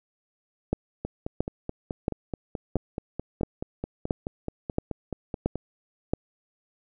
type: two click trains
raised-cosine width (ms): 2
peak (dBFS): -10 / -17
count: 9 / 22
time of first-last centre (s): 0.73-6.135 / 1.05-5.556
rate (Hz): 1.48 / 4.66
effects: none